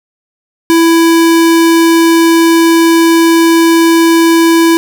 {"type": "tone", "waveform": "square", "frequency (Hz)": 331.4, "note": "E4", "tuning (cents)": 9, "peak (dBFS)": -5, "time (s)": [0.7, 4.77], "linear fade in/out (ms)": 0, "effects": []}